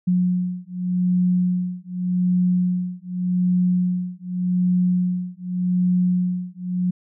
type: beating tone pair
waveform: sine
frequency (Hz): 180 / 180.85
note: F#3 / F#3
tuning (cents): -47 / -39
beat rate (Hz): 0.85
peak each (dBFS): -21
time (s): 0.07-6.91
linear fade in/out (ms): 10
effects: none